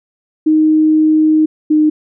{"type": "tone pair in turn", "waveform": "sine", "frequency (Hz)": [311.1, 306.3], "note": ["D#4", "D#4"], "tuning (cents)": [0, -27], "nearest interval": "unison", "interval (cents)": 27, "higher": "first", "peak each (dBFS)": -7, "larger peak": "neither", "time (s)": [[0.46, 1.46], [1.7, 1.9]], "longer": "first", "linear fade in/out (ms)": 10, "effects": []}